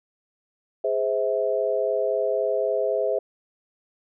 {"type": "chord", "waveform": "sine", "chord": "Ab augmented", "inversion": "none", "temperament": "just", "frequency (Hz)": [415.3, 519.1, 648.9], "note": ["Ab4", "C5", "E5"], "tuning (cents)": [0, -14, -27], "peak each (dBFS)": [-26, -25, -25], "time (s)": [0.84, 3.19], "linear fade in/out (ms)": 5, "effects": []}